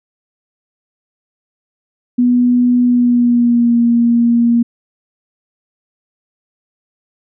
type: tone with pitch glide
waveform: sine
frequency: 245.4 to 235.5 Hz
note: B3 to A#3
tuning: -11 to +18 cents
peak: -8 dBFS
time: 2.18-4.63 s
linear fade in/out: 10 ms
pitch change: -71 cents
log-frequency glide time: 2.84-3.77 s
effects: none